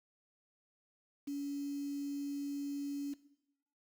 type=tone with quantisation; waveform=sine; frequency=283.3 Hz; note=C#4; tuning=38 cents sharp; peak=-36 dBFS; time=1.27-3.14 s; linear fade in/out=10 ms; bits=9; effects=noise-tail reverb RT60 0.8 s tail -17 dB re dry